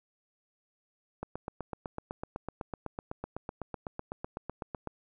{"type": "click train", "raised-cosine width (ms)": 1, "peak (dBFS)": -22, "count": 30, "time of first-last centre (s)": [1.23, 4.873], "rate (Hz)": 7.96, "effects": []}